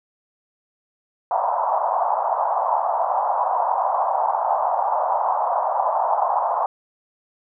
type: band-pass noise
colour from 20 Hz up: white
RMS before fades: -21 dBFS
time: 1.31-6.66 s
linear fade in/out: 2 ms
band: 650 to 1000 Hz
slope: 48 dB/octave
effects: none